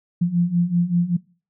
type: beating tone pair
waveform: sine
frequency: 170.8 / 176 Hz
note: F3 / F3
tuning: -38 / +14 cents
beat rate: 5.2 Hz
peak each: -22 / -18 dBFS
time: 0.21-1.17 s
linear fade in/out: 10 ms
effects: noise-tail reverb RT60 0.4 s tail -23 dB re dry